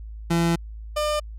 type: tone pair in turn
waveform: 30% pulse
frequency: 168.6 / 600.8 Hz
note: E3 / D5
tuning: +39 / +39 cents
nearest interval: octave + minor seventh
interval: 2200 cents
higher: second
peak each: -16 / -19 dBFS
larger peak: first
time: 0.3-0.56 / 0.96-1.2 s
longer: first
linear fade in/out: 10 ms
effects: added 54 Hz sine -34 dBFS peak until 1.38 s + low-pass 12000 Hz 12 dB/octave